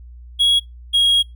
triangle tone pair in turn, 3322 / 3288 Hz, G#7 / G#7, 0 / -18 cents, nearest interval unison, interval 18 cents, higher first, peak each -10 dBFS, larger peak neither, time 0.39-0.6 / 0.93-1.23 s, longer second, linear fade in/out 20 ms, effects noise-tail reverb RT60 0.2 s tail -26 dB re dry + added 60 Hz sine -36 dBFS peak until 1.35 s

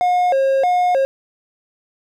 triangle tone with vibrato, 622.3 Hz, D#5, in tune, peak -11 dBFS, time 0.01-1.05 s, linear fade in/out 0 ms, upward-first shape square, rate 1.6 Hz, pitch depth 250 cents each way, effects none

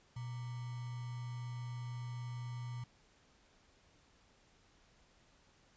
sine tone with sample-and-hold, 121.8 Hz, B2, 24 cents flat, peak -40 dBFS, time 0.16-2.84 s, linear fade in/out 5 ms, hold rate 1050 Hz, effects pink hiss -68 dBFS RMS until 5.76 s + resampled to 16000 Hz

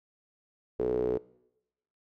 sawtooth tone with band-pass filter, 61.7 Hz, B1, 1 cent flat, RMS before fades -29 dBFS, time 0.79-1.18 s, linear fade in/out 10 ms, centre 420 Hz, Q 8.6, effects noise-tail reverb RT60 0.9 s tail -22 dB re dry

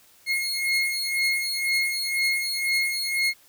30% pulse beating tone pair, 2153 / 2155 Hz, C7 / C#7, +49 / -49 cents, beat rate 2 Hz, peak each -23 dBFS, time 0.26-3.34 s, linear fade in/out 50 ms, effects white hiss -56 dBFS RMS until 3.48 s

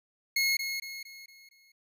25% pulse tone with echo, 2167 Hz, C#7, 40 cents flat, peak -21 dBFS, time 0.36-0.57 s, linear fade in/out 5 ms, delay 230 ms, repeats 5, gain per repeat -7 dB, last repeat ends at 1.72 s, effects none

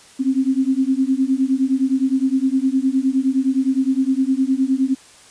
sine beating tone pair, 260.2 / 269.9 Hz, C4 / C#4, -9 / -46 cents, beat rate 9.7 Hz, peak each -18 dBFS, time 0.19-4.95 s, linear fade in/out 20 ms, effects white hiss -46 dBFS RMS until 5.3 s + resampled to 22050 Hz

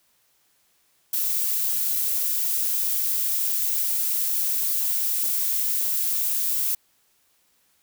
violet noise, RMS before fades -24 dBFS, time 1.13-6.75 s, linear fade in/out 5 ms, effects white hiss -65 dBFS RMS until 7.82 s

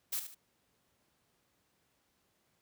blue noise with echo, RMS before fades -35 dBFS, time 0.12-0.2 s, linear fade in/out 10 ms, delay 74 ms, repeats 2, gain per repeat -9 dB, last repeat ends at 0.348 s, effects pink hiss -75 dBFS RMS until 2.61 s + high-pass 80 Hz 12 dB/octave

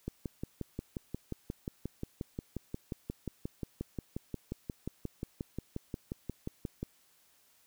click train, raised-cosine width 3 ms, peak -23 dBFS, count 39, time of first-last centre 0.08-6.83 s, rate 5.63 Hz, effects white hiss -67 dBFS RMS until 7.66 s

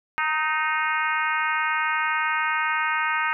harmonic tone with a mistuned harmonic, 309.1 Hz, D#4, 11 cents flat, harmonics 3 / 4 / 5 / 6 / 7 / 8 / 9, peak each -28 / -27 / -27 / -30 / -30 / -33 / -37 dBFS, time 0.18-3.33 s, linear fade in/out 0 ms, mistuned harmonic 4, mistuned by +31 cents, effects none

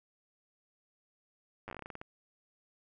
slowing click train, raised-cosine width 0.5 ms, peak -28 dBFS, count 13, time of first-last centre 1.68-2.015 s, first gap 9 ms, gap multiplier 1.19, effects none

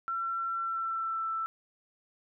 sine tone with pitch glide, 1353 to 1327.5 Hz, E6 to E6, +45 to +12 cents, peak -30 dBFS, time 0.08-1.46 s, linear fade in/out 0 ms, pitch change -33 cents, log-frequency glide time 0.52-1.31 s, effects none

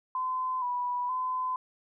sine tone with pitch steps, 1024 / 982 / 1019 Hz, C6 / B5 / C6, -38 / -10 / -46 cents, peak -28 dBFS, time 0.15-1.56 s, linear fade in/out 2 ms, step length 470 ms, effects none

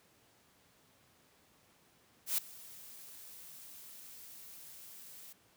blue noise with ADSR envelope, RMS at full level -30 dBFS, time 2.26-5.33 s, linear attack 120 ms, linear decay 6 ms, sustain -22 dB, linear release 6 ms, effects pink hiss -67 dBFS RMS until 5.56 s + high-pass 100 Hz 12 dB/octave

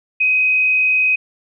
sine tone with frequency modulation, 2520 Hz, D#7, 21 cents sharp, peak -12 dBFS, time 0.2-1.16 s, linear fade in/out 10 ms, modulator 52.2 Hz, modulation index 0.48, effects none

